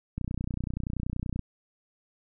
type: click train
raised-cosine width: 5 ms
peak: -19 dBFS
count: 38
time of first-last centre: 0.18-1.393 s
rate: 30.5 Hz
effects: none